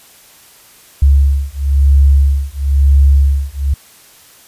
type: beating tone pair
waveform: sine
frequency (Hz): 69.1 / 70.1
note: C#2 / C#2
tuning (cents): -5 / +20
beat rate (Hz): 1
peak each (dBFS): -10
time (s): 1.02-3.74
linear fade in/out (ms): 5
effects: white hiss -43 dBFS RMS until 4.47 s + resampled to 32000 Hz